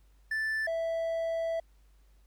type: tone pair in turn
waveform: triangle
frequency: 1760 / 659.3 Hz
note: A6 / E5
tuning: 0 / 0 cents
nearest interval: octave + perfect fourth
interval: 1700 cents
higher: first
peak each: -27 dBFS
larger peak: neither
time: 0.31-0.67 / 0.67-1.6 s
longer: second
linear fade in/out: 5 ms
effects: added 50 Hz sine -58 dBFS peak until 2.26 s + pink hiss -72 dBFS RMS until 2.26 s